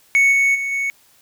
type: tone with level steps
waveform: triangle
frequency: 2217 Hz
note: C#7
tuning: in tune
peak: -9 / -11 / -19 / -17 dBFS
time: 0.15-0.9 s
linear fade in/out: 0 ms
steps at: 0.31 / 0.54 / 0.71 s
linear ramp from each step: 20 ms
effects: white hiss -54 dBFS RMS until 1.21 s